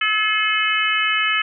harmonic tone with a mistuned harmonic, 428.4 Hz, A4, 46 cents flat, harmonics 3 / 4 / 5 / 6 / 7, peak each -23 / -23 / -23 / -23 / -23 dBFS, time 0.01-1.42 s, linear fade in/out 5 ms, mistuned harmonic 3, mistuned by +16 cents, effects none

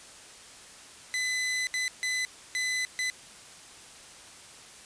sawtooth tone bursts at uneven times, 2012 Hz, B6, 32 cents sharp, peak -24 dBFS, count 5, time 1.14-1.67 / 1.74-1.88 / 2.03-2.25 / 2.55-2.85 / 2.99-3.1 s, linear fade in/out 0 ms, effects white hiss -49 dBFS RMS until 4.85 s + resampled to 22050 Hz

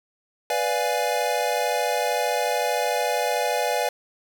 square chord, B diminished seventh, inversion none, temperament equal, 493.9 / 587.3 / 698.5 / 830.6 Hz, B4 / D5 / F5 / Ab5, 0 / 0 / 0 / 0 cents, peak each -28 dBFS, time 0.5-3.89 s, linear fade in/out 2 ms, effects none

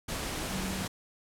sine tone in noise, 190 Hz, F#3, 46 cents sharp, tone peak -35 dBFS, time 0.53-0.86 s, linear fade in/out 10 ms, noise pink, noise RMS -35 dBFS, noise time 0.08-0.88 s, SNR -3 dB, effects low-pass 12000 Hz 12 dB/octave

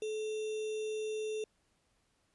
sine tone with sample-and-hold, 431.7 Hz, A4, 33 cents flat, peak -34 dBFS, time 0.02-1.44 s, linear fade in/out 2 ms, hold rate 3150 Hz, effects pink hiss -75 dBFS RMS until 2.34 s + resampled to 24000 Hz

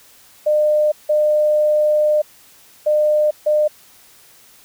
sine tone bursts at uneven times, 604 Hz, D5, 48 cents sharp, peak -12 dBFS, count 4, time 0.46-0.92 / 1.09-2.22 / 2.86-3.31 / 3.46-3.68 s, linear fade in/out 10 ms, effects white hiss -48 dBFS RMS until 4.64 s

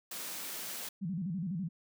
white high-pass noise, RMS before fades -41 dBFS, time 0.11-0.89 s, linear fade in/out 5 ms, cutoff 140 Hz, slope 48 dB/octave
sine tone with vibrato, 178.5 Hz, F3, 38 cents sharp, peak -33 dBFS, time 1.01-1.69 s, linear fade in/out 20 ms, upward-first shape square, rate 12 Hz, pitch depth 160 cents each way
effects none

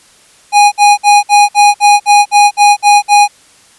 square tone bursts, 823 Hz, G#5, 16 cents flat, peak -3 dBFS, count 11, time 0.52-3.28 s, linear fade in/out 50 ms, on 200 ms, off 56 ms, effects white hiss -44 dBFS RMS until 3.78 s + resampled to 24000 Hz

